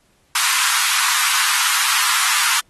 pink high-pass noise, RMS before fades -18 dBFS, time 0.35-2.6 s, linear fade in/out 5 ms, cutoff 970 Hz, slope 48 dB/octave, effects pink hiss -60 dBFS RMS until 2.69 s + AAC 32 kbps

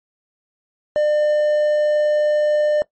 triangle tone, 600 Hz, D5, 37 cents sharp, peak -12 dBFS, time 0.96-2.82 s, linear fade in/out 0 ms, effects noise-tail reverb RT60 0.1 s tail -19 dB re dry + MP3 32 kbps

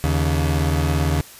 30% pulse tone pair together, 79.3 / 141.1 Hz, D#2 / C#3, +33 / +31 cents, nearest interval minor seventh, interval 998 cents, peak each -16 / -20 dBFS, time 0.04-1.21 s, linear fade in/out 0 ms, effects white hiss -42 dBFS RMS until 1.39 s + resampled to 32000 Hz

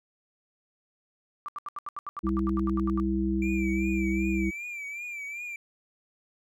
sine tone bursts, 1174.7 Hz, D6, in tune, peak -32 dBFS, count 16, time 1.46-2.999 s, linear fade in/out 0 ms, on 24 ms, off 77 ms
harmonic tone, 65.41 Hz, C2, in tune, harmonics 1 / 3 / 5, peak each -31 / -28 / -28 dBFS, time 2.23-4.51 s, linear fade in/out 20 ms
triangle tone with vibrato, 2349 Hz, D7, in tune, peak -33 dBFS, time 3.42-5.56 s, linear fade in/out 2 ms, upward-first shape triangle, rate 2.6 Hz, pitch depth 84 cents each way
effects none

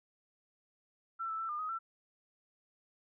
sine tone with pitch steps, 1343 / 1317 / 1333 / 1206 / 1257 / 1341 Hz, E6 / E6 / E6 / D6 / D#6 / E6, +32 / -2 / +19 / +46 / +17 / +29 cents, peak -35 dBFS, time 1.19-1.79 s, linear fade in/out 20 ms, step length 100 ms, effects none

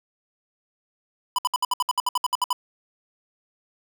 square tone bursts, 995 Hz, B5, 13 cents sharp, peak -20 dBFS, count 14, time 1.36-2.529 s, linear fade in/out 2 ms, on 25 ms, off 63 ms, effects none

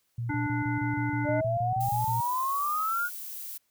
sine tone bursts, 117.9 Hz, A#2, 20 cents sharp, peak -29 dBFS, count 13, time 0.18-2.206 s, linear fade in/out 5 ms, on 130 ms, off 28 ms
harmonic tone, 293.7 Hz, D4, in tune, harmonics 1 / 3 / 5 / 7, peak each -30 / -35 / -37 / -38 dBFS, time 0.29-1.41 s, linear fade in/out 10 ms
sine exponential sweep, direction up, 587.3 to 1461 Hz, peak -26 dBFS, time 1.24-3.1 s, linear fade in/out 50 ms
violet noise, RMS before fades -39 dBFS, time 1.8-3.58 s, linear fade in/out 10 ms
effects white hiss -73 dBFS RMS until 3.7 s

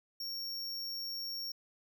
square tone, 5520 Hz, F8, 21 cents flat, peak -38 dBFS, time 0.2-1.52 s, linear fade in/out 5 ms, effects none

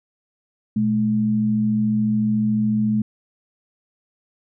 sine tone pair together, 120.16 / 214.1 Hz, B2 / A3, -47 / -47 cents, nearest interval minor seventh, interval 1000 cents, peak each -26 / -17 dBFS, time 0.76-3.02 s, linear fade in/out 5 ms, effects none

